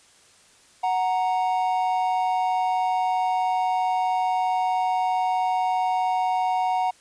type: tone pair together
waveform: triangle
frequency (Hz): 740 / 932.3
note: F#5 / A#5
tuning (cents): 0 / 0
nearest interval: major third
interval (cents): 400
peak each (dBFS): -20 / -24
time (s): 0.83-6.91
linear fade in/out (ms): 10
effects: white hiss -55 dBFS RMS until 7 s + resampled to 22050 Hz